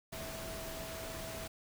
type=tone in noise; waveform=sine; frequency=652 Hz; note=E5; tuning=19 cents flat; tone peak=-46 dBFS; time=0.12-1.48 s; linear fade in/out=10 ms; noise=pink; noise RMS=-44 dBFS; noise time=0.12-1.48 s; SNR=-5 dB; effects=none